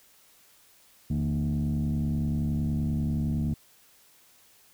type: tone with frequency modulation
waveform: sine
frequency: 155.56 Hz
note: D#3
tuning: in tune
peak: -23 dBFS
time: 1.1-3.54 s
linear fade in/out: 5 ms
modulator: 70.5 Hz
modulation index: 1.3
effects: tanh soft clip ceiling -22 dBFS + white hiss -59 dBFS RMS until 4.73 s